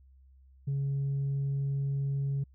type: tone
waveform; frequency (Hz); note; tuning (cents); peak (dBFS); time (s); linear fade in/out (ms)
sine; 138.59; C#3; 0; -26; 0.67-2.44; 10
effects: tanh soft clip ceiling -26 dBFS + added 66 Hz sine -55 dBFS peak until 2.54 s